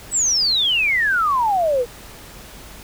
sine exponential sweep, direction down, 8110 to 462.5 Hz, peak -15 dBFS, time 0.11-1.86 s, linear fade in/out 50 ms, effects added 50 Hz sine -46 dBFS peak until 2.83 s + pink hiss -40 dBFS RMS until 2.83 s

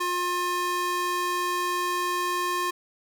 square tone with high-pass filter, 355.7 Hz, F4, 32 cents sharp, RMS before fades -27 dBFS, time 0-2.71 s, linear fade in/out 10 ms, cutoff 730 Hz, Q 3.7, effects none

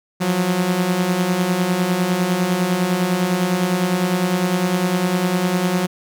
sawtooth beating tone pair, 172.8 / 182.7 Hz, F3 / F#3, -18 / -22 cents, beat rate 9.9 Hz, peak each -19 / -14 dBFS, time 0.2-5.87 s, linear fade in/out 20 ms, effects none

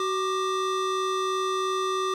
square tone pair together, 376.7 / 1193 Hz, F#4 / D6, +31 / +27 cents, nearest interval octave + minor sixth, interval 1996 cents, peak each -28 dBFS, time 0-2.14 s, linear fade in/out 2 ms, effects low-pass 6000 Hz 12 dB/octave + 9-bit

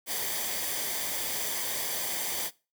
white noise with comb filter, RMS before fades -32 dBFS, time 0.06-2.51 s, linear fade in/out 50 ms, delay 0.74 ms, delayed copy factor -0.55, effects noise-tail reverb RT60 0.3 s tail -21 dB re dry

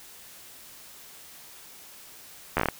slowing click train, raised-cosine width 0.5 ms, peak -8 dBFS, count 7, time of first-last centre 2.57-2.686 s, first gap 12 ms, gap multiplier 1.19, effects white hiss -48 dBFS RMS until 2.79 s

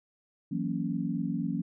sine chord, F# dominant seventh, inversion third, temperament equal, 164.81 / 185 / 233.1 / 277.2 Hz, E3 / F#3 / A#3 / C#4, 0 / 0 / 0 / 0 cents, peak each -34 dBFS, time 0.51-1.62 s, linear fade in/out 10 ms, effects none

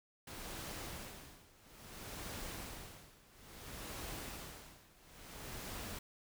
pink noise with tremolo, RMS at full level -45 dBFS, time 0.27-5.99 s, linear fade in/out 5 ms, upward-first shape sine, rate 0.59 Hz, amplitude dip 90%, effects none

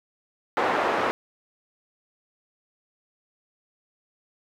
pink band-pass noise, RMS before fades -24 dBFS, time 0.57-1.11 s, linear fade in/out 0 ms, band 500 to 1400 Hz, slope 12 dB/octave, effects none

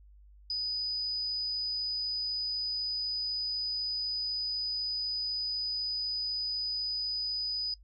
sine tone, 4978 Hz, D#8, in tune, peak -30 dBFS, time 0.5-7.74 s, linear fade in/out 2 ms, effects noise-tail reverb RT60 0.1 s tail -23 dB re dry + added 50 Hz sine -53 dBFS peak until 7.83 s

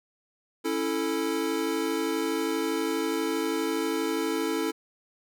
square chord, A major, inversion first, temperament equal, 277.2 / 329.6 / 440 Hz, C#4 / E4 / A4, 0 / 0 / 0 cents, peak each -33 / -30 / -31 dBFS, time 0.64-4.72 s, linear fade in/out 20 ms, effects none

